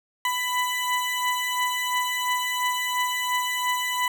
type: beating tone pair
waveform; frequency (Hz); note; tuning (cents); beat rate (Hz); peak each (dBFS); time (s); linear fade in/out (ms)
20% pulse; 993 / 995.9; B5 / B5; +9 / +14; 2.9; -24 / -20; 0.25-4.08; 2
effects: none